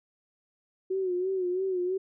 sine tone with vibrato, 370 Hz, F#4, in tune, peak -26 dBFS, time 0.9-1.98 s, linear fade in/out 10 ms, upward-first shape sine, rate 3 Hz, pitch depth 69 cents each way, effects none

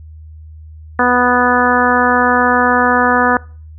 harmonic tone, 246.9 Hz, B3, in tune, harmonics 1 / 2 / 3 / 4 / 5 / 6 / 7, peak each -17 / -17 / -17 / -17 / -17 / -17 / -17 dBFS, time 0.99-3.37 s, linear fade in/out 2 ms, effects noise-tail reverb RT60 0.4 s tail -23 dB re dry + added 78 Hz sine -32 dBFS peak until 3.78 s

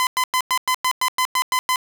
sawtooth tone bursts, 1019 Hz, C6, 46 cents flat, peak -13 dBFS, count 11, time 0-1.759 s, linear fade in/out 0 ms, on 69 ms, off 100 ms, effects none

